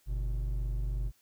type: tone pair together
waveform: triangle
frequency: 48.01 / 121.5 Hz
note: G1 / B2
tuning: -35 / -28 cents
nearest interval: octave + major third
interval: 1607 cents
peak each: -28 / -38 dBFS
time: 0.06-1.12 s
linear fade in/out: 50 ms
effects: white hiss -68 dBFS RMS until 1.21 s